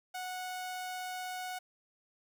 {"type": "tone", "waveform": "sawtooth", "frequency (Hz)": 736, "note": "F#5", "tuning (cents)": -9, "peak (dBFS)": -34, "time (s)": [0.14, 1.59], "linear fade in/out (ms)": 10, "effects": []}